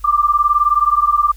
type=beating tone pair; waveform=sine; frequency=1174.7 / 1193.7 Hz; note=D6 / D6; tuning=0 / +28 cents; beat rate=19 Hz; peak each=-14 dBFS; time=0.04-1.32 s; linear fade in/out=10 ms; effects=added 50 Hz sine -34 dBFS peak until 1.36 s + white hiss -50 dBFS RMS until 1.36 s